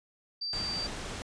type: tone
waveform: sine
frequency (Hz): 4663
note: D8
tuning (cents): -13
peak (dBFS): -32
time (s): 0.41-0.87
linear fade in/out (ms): 10
type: low-pass noise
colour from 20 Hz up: pink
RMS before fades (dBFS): -39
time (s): 0.53-1.22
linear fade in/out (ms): 0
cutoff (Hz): 8300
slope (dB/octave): 12
effects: resampled to 22050 Hz